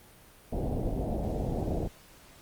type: low-pass noise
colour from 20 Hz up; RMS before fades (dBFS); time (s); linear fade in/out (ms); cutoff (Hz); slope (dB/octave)
pink; -31; 0.52-1.88; 10; 750; 48
effects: pink hiss -55 dBFS RMS until 2.41 s + Opus 32 kbps